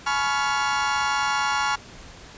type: chord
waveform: 35% pulse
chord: C# dominant seventh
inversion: second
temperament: equal with one note detuned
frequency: 849 / 987.8 / 1108.7 / 1396.9 Hz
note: G#5 / B5 / C#6 / E#6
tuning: +38 / 0 / 0 / 0 cents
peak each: -24 / -29 / -26 / -24 dBFS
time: 0.06-1.76 s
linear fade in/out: 10 ms
effects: pink hiss -44 dBFS RMS until 2.37 s + resampled to 16000 Hz